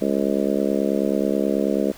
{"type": "harmonic tone", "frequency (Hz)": 69.3, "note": "C#2", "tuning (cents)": 0, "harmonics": [3, 4, 5, 6, 7, 8, 9], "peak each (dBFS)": [-24, -25, -26, -27, -27, -28, -29], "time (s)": [0.01, 1.92], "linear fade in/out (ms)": 10, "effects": ["pink hiss -44 dBFS RMS until 1.97 s"]}